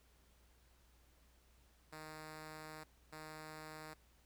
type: tone bursts at uneven times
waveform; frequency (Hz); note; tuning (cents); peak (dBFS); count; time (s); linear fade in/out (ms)
5% pulse; 155.56; D#3; 0; -38; 2; 1.92-2.84 / 3.12-3.94; 10
effects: added 60 Hz sine -68 dBFS peak until 4.25 s + pink hiss -72 dBFS RMS until 4.25 s